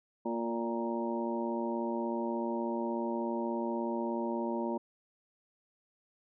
harmonic tone with a mistuned harmonic, 116.54 Hz, A#2, in tune, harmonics 2 / 3 / 4 / 5 / 6 / 7 / 8, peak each -35 / -36 / -45 / -39 / -50 / -46 / -39 dBFS, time 0.25-4.78 s, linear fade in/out 10 ms, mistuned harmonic 4, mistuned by -22 cents, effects none

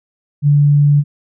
sine tone, 145.1 Hz, D3, 21 cents flat, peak -7 dBFS, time 0.42-1.04 s, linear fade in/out 50 ms, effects none

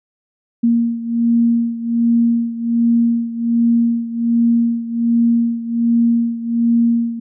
sine beating tone pair, 233.1 / 234.4 Hz, A#3 / A#3, 0 / +10 cents, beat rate 1.3 Hz, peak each -14 / -18 dBFS, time 0.63-7.2 s, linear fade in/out 10 ms, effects none

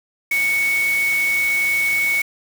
sine tone in noise, 2222 Hz, C#7, 4 cents sharp, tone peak -16 dBFS, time 0.31-2.22 s, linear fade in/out 5 ms, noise white, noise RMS -30 dBFS, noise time 0.31-2.22 s, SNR +11 dB, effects none

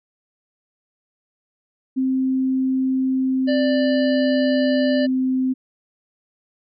sine tone with pitch glide, 261.8 to 259.1 Hz, C4 to C4, +1 to -17 cents, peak -17 dBFS, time 1.96-5.54 s, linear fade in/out 20 ms, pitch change -18 cents, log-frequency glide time 3.13-4.83 s
harmonic tone, 590 Hz, D5, 8 cents sharp, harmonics 1 / 3 / 5 / 7 / 8, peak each -20 / -30 / -34 / -37 / -38 dBFS, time 3.47-5.07 s, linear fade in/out 20 ms
effects none

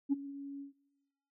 sine tone with ADSR envelope, 279.5 Hz, C#4, 14 cents sharp, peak -23 dBFS, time 0.09-0.73 s, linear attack 35 ms, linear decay 21 ms, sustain -18 dB, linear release 120 ms, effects noise-tail reverb RT60 1.0 s tail -20 dB re dry + tanh soft clip ceiling -22 dBFS

